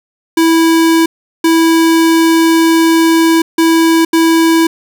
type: tone bursts at uneven times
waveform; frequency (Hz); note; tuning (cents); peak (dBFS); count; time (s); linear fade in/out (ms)
square; 328; E4; -9; -7; 4; 0.37-1.06 / 1.44-3.42 / 3.58-4.05 / 4.13-4.67; 5
effects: none